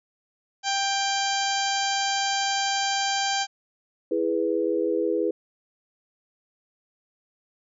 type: harmonic tone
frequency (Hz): 789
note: G5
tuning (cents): +11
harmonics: 1 / 2 / 3 / 4 / 5 / 6 / 7 / 8 / 9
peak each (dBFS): -26 / -31 / -35 / -31 / -36 / -32 / -38 / -34 / -37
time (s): 0.63-3.47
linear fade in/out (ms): 50
type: chord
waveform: sine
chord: E major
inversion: none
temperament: equal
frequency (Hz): 329.6 / 415.3 / 493.9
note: E4 / G#4 / B4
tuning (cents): 0 / 0 / 0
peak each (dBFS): -26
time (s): 4.11-5.31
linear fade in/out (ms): 5
effects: none